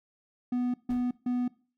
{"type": "tone bursts", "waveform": "triangle", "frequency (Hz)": 246.9, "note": "B3", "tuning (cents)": 0, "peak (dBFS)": -24, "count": 3, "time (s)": [0.52, 1.48], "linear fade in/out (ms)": 5, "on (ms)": 220, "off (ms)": 150}
{"type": "noise with exponential decay", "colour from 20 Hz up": "brown", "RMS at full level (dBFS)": -41, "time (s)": [0.9, 1.17], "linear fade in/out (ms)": 2, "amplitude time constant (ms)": 58}
{"effects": ["noise-tail reverb RT60 0.4 s tail -21 dB re dry"]}